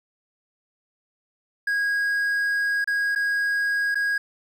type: tone with dropouts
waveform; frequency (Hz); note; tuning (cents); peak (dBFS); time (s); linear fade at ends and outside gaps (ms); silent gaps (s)
triangle; 1643; G#6; -19; -19; 1.67-4.18; 5; 2.844-2.874 / 3.151-3.158 / 3.946-3.954
effects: 10-bit